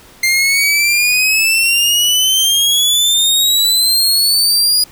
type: exponential sweep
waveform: sawtooth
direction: up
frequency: 2093 to 4922 Hz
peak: -7 dBFS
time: 0.23-4.84 s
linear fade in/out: 5 ms
effects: pink hiss -42 dBFS RMS until 4.91 s